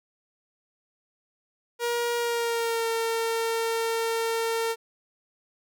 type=tone with pitch glide; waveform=sawtooth; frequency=474.9 to 455.6 Hz; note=A#4 to A#4; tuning=+32 to -40 cents; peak=-21 dBFS; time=1.79-4.76 s; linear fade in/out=50 ms; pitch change=-72 cents; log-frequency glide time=2.17-2.88 s; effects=none